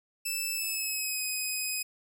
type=tone with pitch glide; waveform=10% pulse; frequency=2637 to 2515 Hz; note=E7 to D#7; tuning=0 to +18 cents; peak=-22 dBFS; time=0.25-1.83 s; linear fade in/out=10 ms; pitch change=-82 cents; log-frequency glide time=0.53-1.22 s; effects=none